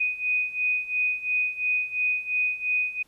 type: beating tone pair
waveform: sine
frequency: 2489 / 2491.9 Hz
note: D#7 / D#7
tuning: 0 / +2 cents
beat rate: 2.9 Hz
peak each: -28 / -25 dBFS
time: 0-3.03 s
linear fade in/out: 10 ms
effects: pink hiss -63 dBFS RMS until 3.07 s + resampled to 32000 Hz